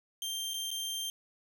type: tone with dropouts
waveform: sawtooth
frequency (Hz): 3164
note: G7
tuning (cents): +15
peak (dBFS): -31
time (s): 0.22-1.1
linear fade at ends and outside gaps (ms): 1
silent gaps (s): 0.536-0.541 / 0.706-0.713
effects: none